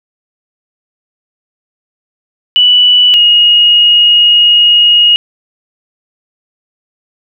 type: tone pair in turn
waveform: sine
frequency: 2960 / 2876 Hz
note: F#7 / F#7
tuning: 0 / -50 cents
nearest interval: unison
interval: 50 cents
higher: first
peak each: -3 dBFS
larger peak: neither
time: 2.56-3.14 / 3.14-5.16 s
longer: second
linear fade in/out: 0 ms
effects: none